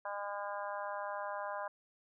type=harmonic tone; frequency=202.8 Hz; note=G#3; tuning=41 cents flat; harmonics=3 / 4 / 5 / 6 / 7 / 8; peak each=-42 / -44 / -42 / -49 / -49 / -48 dBFS; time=0.05-1.68 s; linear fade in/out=5 ms; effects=none